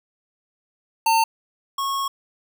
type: tone pair in turn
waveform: square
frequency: 900 / 1096.4 Hz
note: A5 / C#6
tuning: +39 / -19 cents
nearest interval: minor third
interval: 342 cents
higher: second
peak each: -16 / -23 dBFS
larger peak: first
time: 1.06-1.24 / 1.78-2.08 s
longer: second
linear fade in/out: 5 ms
effects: none